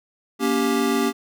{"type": "chord", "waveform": "square", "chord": "G diminished", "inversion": "first", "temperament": "just", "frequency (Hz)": [235.2, 282.2, 392], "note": ["Bb3", "Db4", "G4"], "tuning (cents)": [16, 31, 0], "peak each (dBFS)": -24, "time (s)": [0.39, 1.13], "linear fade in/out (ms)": 50, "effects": []}